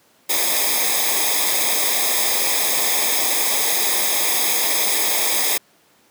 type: noise with comb filter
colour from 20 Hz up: white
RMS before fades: -19 dBFS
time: 0.29-5.58 s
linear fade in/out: 10 ms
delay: 0.69 ms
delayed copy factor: -0.85
effects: pink hiss -56 dBFS RMS until 6.1 s + high-pass 200 Hz 12 dB/octave